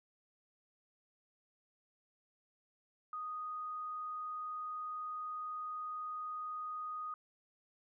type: tone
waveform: sine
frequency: 1242 Hz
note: D#6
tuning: 3 cents flat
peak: -39 dBFS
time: 3.13-7.14 s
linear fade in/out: 2 ms
effects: none